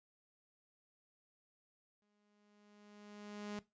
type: tone with exponential growth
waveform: sawtooth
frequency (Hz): 207.3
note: G#3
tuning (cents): -3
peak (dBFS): -37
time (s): 2.02-3.59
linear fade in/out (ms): 0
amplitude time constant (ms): 340
effects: noise-tail reverb RT60 0.2 s tail -17 dB re dry + resampled to 16000 Hz